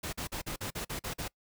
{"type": "noise bursts", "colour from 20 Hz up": "pink", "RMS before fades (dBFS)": -37, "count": 9, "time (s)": [0.03, 1.282], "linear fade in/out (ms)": 10, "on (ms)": 100, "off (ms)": 44, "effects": ["noise-tail reverb RT60 0.1 s tail -24 dB re dry"]}